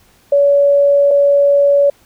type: tone pair in turn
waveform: sine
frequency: 567 / 567 Hz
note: C#5 / C#5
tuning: +39 / +39 cents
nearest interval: unison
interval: 0 cents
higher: neither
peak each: -7 dBFS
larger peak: neither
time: 0.32-1.11 / 1.11-1.9 s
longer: neither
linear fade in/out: 5 ms
effects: pink hiss -51 dBFS RMS until 2.05 s